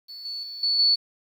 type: tone with level steps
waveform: sine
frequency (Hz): 4444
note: C#8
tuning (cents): +4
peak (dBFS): -37 / -30 / -34 / -20 / -16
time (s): 0.08-0.96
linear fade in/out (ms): 20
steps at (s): 0.25 / 0.43 / 0.63 / 0.79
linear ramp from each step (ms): 2
effects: 9-bit